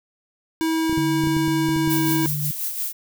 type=tone; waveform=square; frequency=322.5 Hz; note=E4; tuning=38 cents flat; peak=-20 dBFS; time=0.61-2.26 s; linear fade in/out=0 ms
type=clicks; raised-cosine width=3 ms; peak=-18 dBFS; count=10; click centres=0.896 / 0.928 / 0.98 / 1.238 / 1.272 / 1.367 / 1.48 / 1.689 / 1.763 / 1.876 s
type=tone with pitch glide; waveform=sine; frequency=146.83 to 147.77 Hz; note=D3 to D3; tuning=0 to +11 cents; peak=-24 dBFS; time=0.97-2.51 s; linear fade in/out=2 ms; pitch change=+11 cents; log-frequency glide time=1.25-1.99 s
type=noise with tremolo; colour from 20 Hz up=violet; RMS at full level=-25 dBFS; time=1.89-2.93 s; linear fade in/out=20 ms; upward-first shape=sine; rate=5.6 Hz; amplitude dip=50%
effects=none